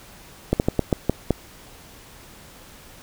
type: slowing click train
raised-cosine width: 2 ms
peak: -4 dBFS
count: 7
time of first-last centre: 0.53-1.307 s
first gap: 69 ms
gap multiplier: 1.25
effects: pink hiss -46 dBFS RMS until 3.02 s